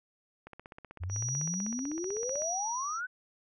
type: click train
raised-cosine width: 0.5 ms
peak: -31 dBFS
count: 32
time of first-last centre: 0.47-2.42 s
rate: 15.9 Hz
type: exponential sweep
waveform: sine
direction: up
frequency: 83.3 to 1541 Hz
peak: -33 dBFS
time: 1-3.07 s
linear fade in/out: 20 ms
type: tone with tremolo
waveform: sine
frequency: 5800 Hz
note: F#8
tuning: 35 cents flat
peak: -32 dBFS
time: 1.09-3.01 s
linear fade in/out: 50 ms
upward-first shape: triangle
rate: 0.89 Hz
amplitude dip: 70%
effects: none